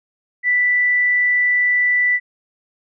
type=tone; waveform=sine; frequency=1975.5 Hz; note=B6; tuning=in tune; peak=-13 dBFS; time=0.43-2.2 s; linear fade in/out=50 ms; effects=none